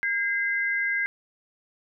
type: tone pair together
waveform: sine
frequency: 1616 / 2056 Hz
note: G#6 / C7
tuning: -48 / -31 cents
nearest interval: major third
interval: 417 cents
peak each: -26 dBFS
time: 0.03-1.06 s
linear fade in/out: 0 ms
effects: none